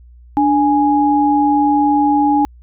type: tone pair together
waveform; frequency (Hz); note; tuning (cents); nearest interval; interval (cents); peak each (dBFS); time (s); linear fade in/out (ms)
sine; 293.1 / 830.6; D4 / G#5; -3 / 0; octave + tritone; 1803; -13; 0.37-2.45; 0
effects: added 60 Hz sine -39 dBFS peak until 2.62 s